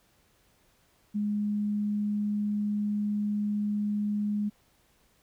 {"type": "tone", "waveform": "sine", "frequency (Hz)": 207.7, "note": "G#3", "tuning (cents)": 0, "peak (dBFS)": -26, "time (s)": [1.14, 4.5], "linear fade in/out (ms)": 20, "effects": ["pink hiss -66 dBFS RMS until 5.22 s"]}